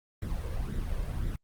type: noise with flanger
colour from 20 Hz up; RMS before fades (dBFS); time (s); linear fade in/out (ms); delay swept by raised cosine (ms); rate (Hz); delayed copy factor
brown; -32; 0.22-1.36; 2; 0.53 to 1.93; 1.9; +0.6
effects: Opus 32 kbps